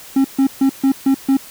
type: tone bursts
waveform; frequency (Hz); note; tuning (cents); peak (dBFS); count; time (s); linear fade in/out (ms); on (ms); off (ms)
triangle; 270; C#4; -45; -8; 6; 0.16-1.37; 5; 85; 140
effects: white hiss -38 dBFS RMS until 1.5 s